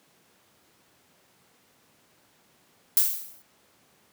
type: noise with exponential decay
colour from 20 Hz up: violet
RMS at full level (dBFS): -17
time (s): 2.97-3.42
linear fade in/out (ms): 2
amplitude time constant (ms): 97
effects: pink hiss -62 dBFS RMS until 4.12 s + high-pass 150 Hz 12 dB/octave